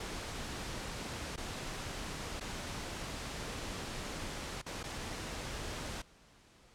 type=noise with dropouts; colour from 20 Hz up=pink; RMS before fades=-41 dBFS; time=0-6.02 s; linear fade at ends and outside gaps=5 ms; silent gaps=1.361-1.376 / 2.399-2.408 / 4.617-4.662 / 4.831-4.838 s; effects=pink hiss -62 dBFS RMS until 6.74 s + low-pass 8000 Hz 12 dB/octave